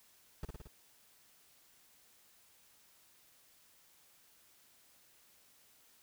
brown noise with echo, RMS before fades -39 dBFS, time 0.43-0.45 s, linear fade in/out 2 ms, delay 56 ms, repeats 4, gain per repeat -3 dB, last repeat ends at 0.674 s, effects white hiss -66 dBFS RMS until 6.02 s

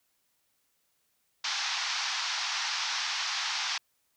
white band-pass noise, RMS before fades -32 dBFS, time 1.44-3.78 s, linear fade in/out 5 ms, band 790 to 5900 Hz, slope 48 dB/octave, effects white hiss -74 dBFS RMS until 4.16 s

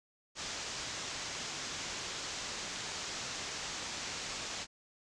white low-pass noise, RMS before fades -41 dBFS, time 0.35-4.67 s, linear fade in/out 50 ms, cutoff 7200 Hz, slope 48 dB/octave, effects none

